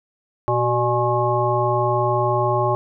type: harmonic tone with a mistuned harmonic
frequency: 120 Hz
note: B2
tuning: 49 cents flat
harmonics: 1 / 3 / 5 / 7 / 9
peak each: -23 / -23 / -23 / -23 / -23 dBFS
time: 0.48-2.75 s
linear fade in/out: 0 ms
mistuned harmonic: 3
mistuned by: +65 cents
effects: none